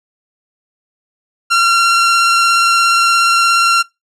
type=tone with vibrato; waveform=sawtooth; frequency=1371 Hz; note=F6; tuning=32 cents flat; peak=-5 dBFS; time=1.5-3.83 s; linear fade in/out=20 ms; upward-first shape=sine; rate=17 Hz; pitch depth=11 cents each way; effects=noise-tail reverb RT60 0.2 s tail -23 dB re dry + low-pass 8000 Hz 12 dB/octave

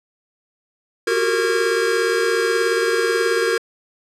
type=tone cluster; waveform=square; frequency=364.1 / 382.3 / 401 / 461.2 / 1631 Hz; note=F#4 / G4 / G4 / A#4 / G#6; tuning=-28 / -43 / +39 / -19 / -32 cents; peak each=-24 / -28 / -29 / -20 / -25 dBFS; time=1.07-3.58 s; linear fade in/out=5 ms; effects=low-pass 9000 Hz 12 dB/octave

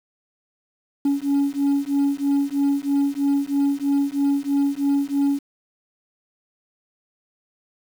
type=beating tone pair; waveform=sine; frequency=279.4 / 282.5 Hz; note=C#4 / C#4; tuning=+14 / +33 cents; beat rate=3.1 Hz; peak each=-19 dBFS; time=1.05-5.39 s; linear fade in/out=5 ms; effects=tanh soft clip ceiling -15 dBFS + 7-bit

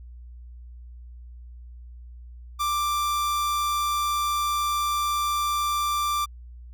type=tone; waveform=45% pulse; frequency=1179 Hz; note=D6; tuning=6 cents sharp; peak=-23 dBFS; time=2.59-6.26 s; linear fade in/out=20 ms; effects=added 60 Hz sine -40 dBFS peak until 6.73 s

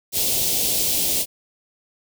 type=band-stop noise; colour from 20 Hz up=white; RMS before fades=-21 dBFS; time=0.12-1.26 s; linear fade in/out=50 ms; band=690 to 2800 Hz; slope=24 dB/octave; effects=none

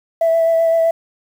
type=tone with vibrato; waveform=sine; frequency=659.3 Hz; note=E5; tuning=in tune; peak=-10 dBFS; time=0.21-0.91 s; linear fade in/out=5 ms; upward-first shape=sine; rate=7.8 Hz; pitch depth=14 cents each way; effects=tanh soft clip ceiling -8 dBFS + 7-bit

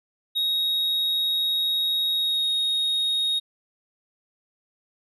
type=tone with pitch glide; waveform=triangle; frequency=3772 to 3742 Hz; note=A#7 to A#7; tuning=+20 to +6 cents; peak=-20 dBFS; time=0.35-3.4 s; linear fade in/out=20 ms; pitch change=-14 cents; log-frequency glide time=2.12-2.5 s; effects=none

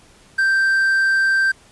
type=tone with quantisation; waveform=triangle; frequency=1568 Hz; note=G6; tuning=in tune; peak=-12 dBFS; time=0.38-1.52 s; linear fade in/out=10 ms; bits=7; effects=pink hiss -50 dBFS RMS until 1.71 s + resampled to 24000 Hz

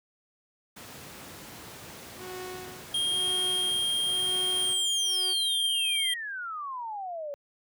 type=noise; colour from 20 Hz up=pink; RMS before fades=-44 dBFS; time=0.76-4.74 s; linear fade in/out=10 ms
type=tone with tremolo; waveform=sawtooth; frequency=367.9 Hz; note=F#4; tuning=10 cents flat; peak=-33 dBFS; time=2.17-5.35 s; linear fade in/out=50 ms; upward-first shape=sine; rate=0.99 Hz; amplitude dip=90%
type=tone with pitch glide; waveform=square; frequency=3225 to 3186 Hz; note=G7 to G7; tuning=+48 to +27 cents; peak=-26 dBFS; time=2.94-6.14 s; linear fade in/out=5 ms; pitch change=-21 cents; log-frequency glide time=3.2-5.66 s
type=exponential sweep; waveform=sine; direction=down; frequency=9860 to 557 Hz; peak=-33 dBFS; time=4.56-7.34 s; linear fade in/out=0 ms
effects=high-pass 100 Hz 12 dB/octave

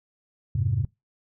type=chord; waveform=sine; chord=F minor; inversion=none; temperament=equal; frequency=87.31 / 103.83 / 130.81 Hz; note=F2 / Ab2 / C3; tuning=0 / 0 / 0 cents; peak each=-28 / -24 / -25 dBFS; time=0.55-0.85 s; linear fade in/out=5 ms; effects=noise-tail reverb RT60 0.2 s tail -24 dB re dry + tanh soft clip ceiling -13 dBFS

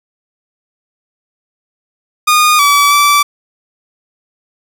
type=tone with pitch steps; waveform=sawtooth; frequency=1225 / 1147 / 1160 Hz; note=D#6 / D6 / D6; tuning=-27 / -41 / -22 cents; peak=-3 dBFS; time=2.27-3.23 s; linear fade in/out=10 ms; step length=320 ms; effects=none

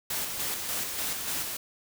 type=noise with tremolo; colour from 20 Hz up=white; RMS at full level=-31 dBFS; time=0.1-1.57 s; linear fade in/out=5 ms; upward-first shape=square; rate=3.4 Hz; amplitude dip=35%; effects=none

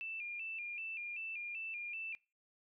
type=tone with vibrato; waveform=sine; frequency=2529 Hz; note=D#7; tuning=28 cents sharp; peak=-40 dBFS; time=0.01-2.15 s; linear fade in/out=0 ms; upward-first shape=square; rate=2.6 Hz; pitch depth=84 cents each way; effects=noise-tail reverb RT60 0.3 s tail -23 dB re dry

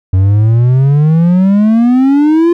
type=exponential sweep; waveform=triangle; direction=up; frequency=91.7 to 349.2 Hz; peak=-3 dBFS; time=0.13-2.53 s; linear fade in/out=5 ms; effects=none

